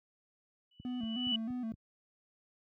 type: tone with exponential growth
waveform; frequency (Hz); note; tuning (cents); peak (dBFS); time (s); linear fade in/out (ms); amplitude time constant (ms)
sine; 2962; F#7; +1; -28; 0.71-1.36; 5; 140
type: click train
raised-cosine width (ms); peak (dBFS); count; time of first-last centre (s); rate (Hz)
5; -35; 5; 0.8-1.739; 4.26
type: tone with vibrato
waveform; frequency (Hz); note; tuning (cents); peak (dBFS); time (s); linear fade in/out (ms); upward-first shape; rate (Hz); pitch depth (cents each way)
triangle; 236; A#3; +22; -33; 0.85-1.72; 0; square; 3.2; 93
effects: high-pass 80 Hz 12 dB/octave